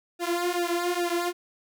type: tone with flanger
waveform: sawtooth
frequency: 349.2 Hz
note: F4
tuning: in tune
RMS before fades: -27 dBFS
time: 0.19-1.33 s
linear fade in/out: 50 ms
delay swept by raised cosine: 1.9 to 5.4 ms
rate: 2.4 Hz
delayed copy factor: -0.95
effects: none